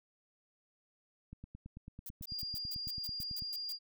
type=click train; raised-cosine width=5 ms; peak=-35 dBFS; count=20; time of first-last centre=1.33-3.423 s; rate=9.08 Hz
type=noise bursts; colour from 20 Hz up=violet; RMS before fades=-45 dBFS; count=11; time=2.06-3.723 s; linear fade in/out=2 ms; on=33 ms; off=130 ms
type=tone; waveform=sine; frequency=4809 Hz; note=D8; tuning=40 cents sharp; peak=-38 dBFS; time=2.27-3.79 s; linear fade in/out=50 ms
effects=none